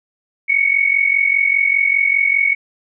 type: tone pair together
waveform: sine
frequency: 2200 / 2245 Hz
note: C#7 / C#7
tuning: -14 / +21 cents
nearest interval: unison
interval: 35 cents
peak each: -15 dBFS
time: 0.48-2.55 s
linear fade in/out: 20 ms
effects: none